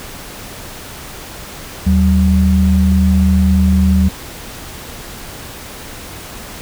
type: tone pair together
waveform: sine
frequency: 78 / 189.09 Hz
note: D#2 / F#3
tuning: +5 / +38 cents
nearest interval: octave + minor third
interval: 1533 cents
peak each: -11 dBFS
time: 1.86-4.09 s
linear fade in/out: 10 ms
effects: pink hiss -31 dBFS RMS until 6.61 s